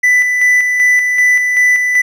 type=tone with tremolo; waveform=triangle; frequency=1989 Hz; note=B6; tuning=12 cents sharp; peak=-5 dBFS; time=0.03-2.02 s; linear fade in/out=10 ms; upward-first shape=square; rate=2.6 Hz; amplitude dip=40%; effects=none